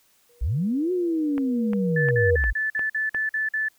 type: tone with exponential growth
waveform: sine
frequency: 480 Hz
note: B4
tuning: 49 cents flat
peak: -17 dBFS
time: 0.29-2.36 s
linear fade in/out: 5 ms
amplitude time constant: 450 ms
type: linear two-way sweep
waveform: sine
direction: up then down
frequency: 44.95 to 370 to 44.95 Hz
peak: -21 dBFS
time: 0.41-2.53 s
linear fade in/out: 10 ms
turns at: 0.92 s
type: click train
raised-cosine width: 0.5 ms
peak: -19 dBFS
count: 6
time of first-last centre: 1.38-3.147 s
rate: 2.83 Hz
type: tone bursts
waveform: sine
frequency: 1747 Hz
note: A6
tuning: 13 cents flat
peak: -22 dBFS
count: 9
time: 1.96-3.686 s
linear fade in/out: 5 ms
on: 150 ms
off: 47 ms
effects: white hiss -62 dBFS RMS until 3.78 s